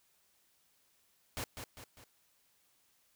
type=noise with echo; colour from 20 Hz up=pink; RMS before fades=-39 dBFS; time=1.37-1.44 s; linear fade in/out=0 ms; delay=200 ms; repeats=3; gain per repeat=-6 dB; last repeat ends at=2.04 s; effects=white hiss -72 dBFS RMS until 3.15 s